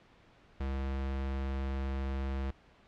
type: tone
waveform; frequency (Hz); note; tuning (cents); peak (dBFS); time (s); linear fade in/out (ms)
square; 67.3; C2; +49; -33; 0.6-2.51; 5
effects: pink hiss -61 dBFS RMS until 2.87 s + low-pass 3000 Hz 12 dB/octave